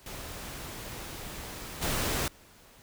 pink noise with level steps, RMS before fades -41 / -30 dBFS, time 0.06-2.28 s, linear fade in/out 2 ms, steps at 1.81 s, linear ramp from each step 20 ms, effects pink hiss -56 dBFS RMS until 2.82 s

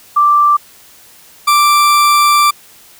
sine / 40% pulse tone pair in turn, 1174.7 / 1174.7 Hz, D6 / D6, 0 / 0 cents, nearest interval unison, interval 0 cents, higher neither, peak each -6 dBFS, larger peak neither, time 0.16-0.57 / 1.47-2.51 s, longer second, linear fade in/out 10 ms, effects white hiss -42 dBFS RMS until 2.99 s

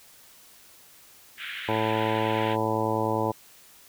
pink band-pass noise, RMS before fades -36 dBFS, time 1.37-2.57 s, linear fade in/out 50 ms, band 1500 to 3400 Hz, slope 48 dB/octave
harmonic tone, 110 Hz, A2, in tune, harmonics 1 / 2 / 3 / 4 / 5 / 6 / 7 / 8 / 9, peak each -32 / -34 / -31 / -31 / -31 / -36 / -34 / -31 / -32 dBFS, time 1.68-3.32 s, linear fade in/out 10 ms
effects white hiss -53 dBFS RMS until 3.88 s

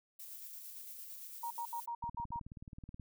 violet noise with tremolo, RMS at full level -48 dBFS, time 0.19-1.86 s, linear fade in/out 10 ms, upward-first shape square, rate 8.8 Hz, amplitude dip 25%
sine tone bursts, 940 Hz, A#5, 14 cents sharp, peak -37 dBFS, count 7, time 1.43-2.394 s, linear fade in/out 5 ms, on 76 ms, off 72 ms
click train, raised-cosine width 5 ms, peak -36 dBFS, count 19, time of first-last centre 2.04-2.997 s, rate 18.8 Hz
effects none

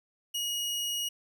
sawtooth tone, 2890 Hz, F#7, 41 cents flat, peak -27 dBFS, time 0.34-1.09 s, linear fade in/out 10 ms, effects none

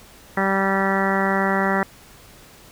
harmonic tone, 194.1 Hz, G3, 17 cents flat, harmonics 1 / 2 / 3 / 4 / 5 / 6 / 7 / 8 / 9 / 10, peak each -23 / -26 / -27 / -26 / -28 / -31 / -27 / -32 / -28 / -27 dBFS, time 0.37-1.83 s, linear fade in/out 2 ms, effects pink hiss -47 dBFS RMS until 2.71 s

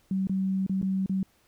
sine tone with dropouts, 190.9 Hz, G3, 46 cents flat, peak -24 dBFS, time 0.11-1.23 s, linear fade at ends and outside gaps 2 ms, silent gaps 0.271-0.295 / 0.665-0.695 / 0.816-0.827 / 1.061-1.095 s, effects pink hiss -65 dBFS RMS until 1.47 s

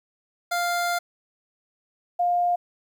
25% pulse / sine tone pair in turn, 698.5 / 705.4 Hz, F5 / F5, 0 / +17 cents, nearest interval unison, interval 17 cents, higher second, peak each -19 dBFS, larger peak neither, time 0.51-0.99 / 2.19-2.56 s, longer first, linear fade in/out 10 ms, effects 10-bit

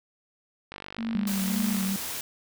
click train, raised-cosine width 0.3 ms, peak -22 dBFS, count 58, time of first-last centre 0.72-1.89 s, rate 48.7 Hz
sine tone with tremolo, 227.6 Hz, A#3, 41 cents flat, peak -27 dBFS, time 0.98-1.94 s, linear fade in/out 5 ms, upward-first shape sine, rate 1.9 Hz, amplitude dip 80%
sine tone with vibrato, 196 Hz, G3, in tune, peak -26 dBFS, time 1.15-1.96 s, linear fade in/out 0 ms, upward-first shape triangle, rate 2.5 Hz, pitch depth 62 cents each way
white noise, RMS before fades -34 dBFS, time 1.27-2.21 s, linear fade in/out 2 ms
effects none

